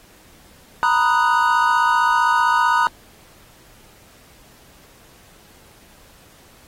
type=chord; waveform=triangle; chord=B major seventh; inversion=third; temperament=equal; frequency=932.3 / 987.8 / 1244.5 / 1480 Hz; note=A#5 / B5 / D#6 / F#6; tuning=0 / 0 / 0 / 0 cents; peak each=-17 / -18 / -18 / -19 dBFS; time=0.83-2.87 s; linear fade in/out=0 ms; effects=pink hiss -50 dBFS RMS until 6.67 s + AAC 48 kbps